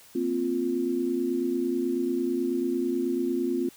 sine chord, Bb suspended second, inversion none, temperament just, 233.1 / 262.2 / 349.6 Hz, Bb3 / C4 / F4, 0 / +4 / +2 cents, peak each -33 / -28 / -27 dBFS, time 0.15-3.69 s, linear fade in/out 5 ms, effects white hiss -53 dBFS RMS until 3.76 s

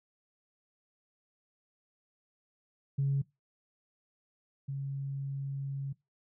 sine tone pair in turn, 138.59 / 137.82 Hz, C#3 / C#3, 0 / -10 cents, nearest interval unison, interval 10 cents, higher first, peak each -25 / -33 dBFS, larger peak first, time 2.98-3.22 / 4.68-5.93 s, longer second, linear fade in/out 10 ms, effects noise-tail reverb RT60 0.2 s tail -21 dB re dry + tanh soft clip ceiling -22 dBFS

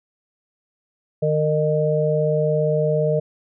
harmonic tone, 152.9 Hz, D#3, 30 cents flat, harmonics 1 / 3 / 4, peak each -21 / -21 / -21 dBFS, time 1.22-3.2 s, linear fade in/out 10 ms, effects none

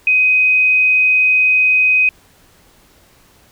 sine tone, 2512 Hz, D#7, 16 cents sharp, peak -9 dBFS, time 0.07-2.09 s, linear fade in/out 2 ms, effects pink hiss -50 dBFS RMS until 3.51 s

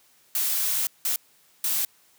blue noise bursts at uneven times, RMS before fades -25 dBFS, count 3, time 0.35-0.87 / 1.05-1.16 / 1.64-1.85 s, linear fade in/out 2 ms, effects white hiss -60 dBFS RMS until 2.18 s + high-pass 100 Hz 12 dB/octave

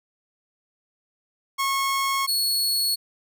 sawtooth tone pair in turn, 1092 / 4368 Hz, C#6 / C#8, -26 / -26 cents, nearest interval 2 octaves, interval 2400 cents, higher second, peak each -18 dBFS, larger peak neither, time 1.58-2.27 / 2.27-2.96 s, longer neither, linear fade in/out 20 ms, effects none

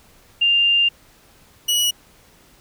sine / sawtooth tone pair in turn, 2796 / 2924 Hz, F7 / F#7, +1 / -21 cents, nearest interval minor second, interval 78 cents, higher second, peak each -13 dBFS, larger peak neither, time 0.41-0.89 / 1.68-1.91 s, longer first, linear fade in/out 10 ms, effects pink hiss -52 dBFS RMS until 2.6 s

